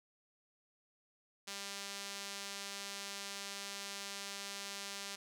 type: tone with band-pass filter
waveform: sawtooth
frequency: 198.8 Hz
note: G3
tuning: 25 cents sharp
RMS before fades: -45 dBFS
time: 1.47-5.16 s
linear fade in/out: 10 ms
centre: 5400 Hz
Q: 0.86
effects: none